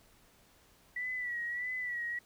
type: tone with vibrato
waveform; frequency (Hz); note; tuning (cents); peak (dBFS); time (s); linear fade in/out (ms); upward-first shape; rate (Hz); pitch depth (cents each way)
sine; 1952; B6; -21; -34; 0.96-2.19; 5; sine; 1.6; 56
effects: pink hiss -64 dBFS RMS until 2.25 s